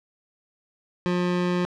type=tone; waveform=25% pulse; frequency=178.1 Hz; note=F3; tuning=34 cents sharp; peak=-18 dBFS; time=1.06-1.65 s; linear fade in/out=0 ms; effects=low-pass 4000 Hz 12 dB/octave